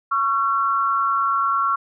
sine tone pair together, 1108.7 / 1359.6 Hz, C#6 / F6, 0 / -47 cents, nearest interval major third, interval 353 cents, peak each -20 dBFS, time 0.11-1.76 s, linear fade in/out 10 ms, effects none

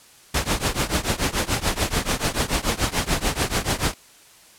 pink noise with tremolo, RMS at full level -19 dBFS, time 0.34-3.94 s, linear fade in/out 5 ms, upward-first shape triangle, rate 6.9 Hz, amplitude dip 95%, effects white hiss -50 dBFS RMS until 4.58 s + low-pass 11000 Hz 12 dB/octave

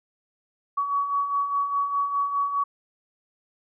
sine beating tone pair, 1126 / 1130.9 Hz, C#6 / C#6, +27 / +34 cents, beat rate 4.9 Hz, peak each -31 / -23 dBFS, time 0.77-2.64 s, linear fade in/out 10 ms, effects none

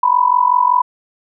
sine tone with amplitude modulation, 989 Hz, B5, 2 cents sharp, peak -6 dBFS, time 0.03-0.82 s, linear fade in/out 5 ms, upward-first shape sine, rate 45.3 Hz, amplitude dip 85%, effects none

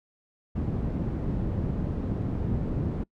white low-pass noise, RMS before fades -29 dBFS, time 0.55-3.04 s, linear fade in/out 10 ms, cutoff 190 Hz, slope 12 dB/octave, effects noise-tail reverb RT60 0.1 s tail -25 dB re dry

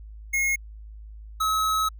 square tone pair in turn, 2160 / 1284.3 Hz, C#7 / E6, -45 / -46 cents, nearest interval major sixth, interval 901 cents, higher first, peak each -22 dBFS, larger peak neither, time 0.33-0.56 / 1.4-1.89 s, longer second, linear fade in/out 10 ms, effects added 53 Hz sine -39 dBFS peak until 1.99 s

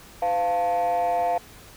sine tone with frequency modulation, 698.5 Hz, F5, in tune, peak -18 dBFS, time 0.22-1.38 s, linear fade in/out 5 ms, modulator 191 Hz, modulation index 0.7, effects tanh soft clip ceiling -19 dBFS + pink hiss -47 dBFS RMS until 1.76 s

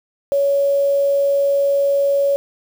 sine tone with quantisation, 560 Hz, C#5, 18 cents sharp, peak -13 dBFS, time 0.32-2.36 s, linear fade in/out 0 ms, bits 6, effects none

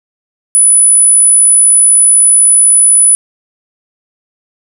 sine tone, 9956 Hz, D#9, in tune, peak -3 dBFS, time 0.55-3.15 s, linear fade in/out 0 ms, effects none

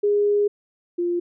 sine tone pair in turn, 411.3 / 348.6 Hz, G#4 / F4, -17 / -3 cents, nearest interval minor third, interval 286 cents, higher first, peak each -16 / -20 dBFS, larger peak first, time 0.03-0.48 / 0.98-1.2 s, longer first, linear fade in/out 10 ms, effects none

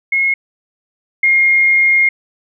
sine tone pair in turn, 2164 / 2134 Hz, C#7 / C7, -42 / +34 cents, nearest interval unison, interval 24 cents, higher first, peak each -11 / -8 dBFS, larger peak second, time 0.12-0.34 / 1.23-2.09 s, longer second, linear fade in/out 5 ms, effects none

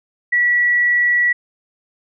sine tone, 1941 Hz, B6, 31 cents flat, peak -12 dBFS, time 0.32-1.33 s, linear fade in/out 10 ms, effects none

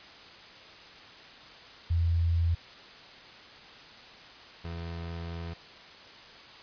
sine / 30% pulse tone pair in turn, 84.2 / 84.2 Hz, E2 / E2, +37 / +37 cents, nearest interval unison, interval 0 cents, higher neither, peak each -23 / -33 dBFS, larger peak first, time 1.9-2.55 / 4.64-5.54 s, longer second, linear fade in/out 10 ms, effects white hiss -49 dBFS RMS until 6.62 s + resampled to 11025 Hz

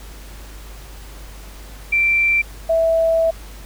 sine tone pair in turn, 2349 / 655.7 Hz, D7 / E5, 0 / -9 cents, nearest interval octave + minor seventh, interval 2209 cents, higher first, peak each -13 dBFS, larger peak neither, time 1.92-2.42 / 2.69-3.31 s, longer second, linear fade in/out 10 ms, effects added 50 Hz sine -35 dBFS peak until 3.65 s + pink hiss -42 dBFS RMS until 3.65 s

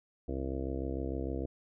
harmonic tone, 66.6 Hz, C2, 31 cents sharp, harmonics 1 / 2 / 3 / 4 / 5 / 6 / 7 / 8 / 9 / 10, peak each -37 / -43 / -49 / -40 / -40 / -46 / -42 / -47 / -51 / -49 dBFS, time 0.28-1.46 s, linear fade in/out 5 ms, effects none

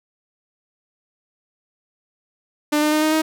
sawtooth tone with pitch steps, 298.7 / 302.7 / 306.7 / 310.8 / 315 Hz, D4 / D#4 / D#4 / D#4 / D#4, +29 / -48 / -25 / -2 / +21 cents, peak -12 dBFS, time 2.72-3.22 s, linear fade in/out 10 ms, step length 100 ms, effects none

